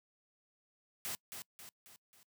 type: noise with echo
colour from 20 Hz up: white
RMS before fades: -40 dBFS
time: 1.05-1.15 s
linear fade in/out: 0 ms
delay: 270 ms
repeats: 4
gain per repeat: -6 dB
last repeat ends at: 2.23 s
effects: noise-tail reverb RT60 0.1 s tail -25 dB re dry + high-pass 80 Hz 12 dB/octave